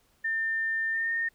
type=tone with pitch glide; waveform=sine; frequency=1800 to 1831.5 Hz; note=A6 to A#6; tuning=+39 to -31 cents; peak=-26 dBFS; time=0.24-1.29 s; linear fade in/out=10 ms; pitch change=+30 cents; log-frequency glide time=0.91-1.12 s; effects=pink hiss -67 dBFS RMS until 1.34 s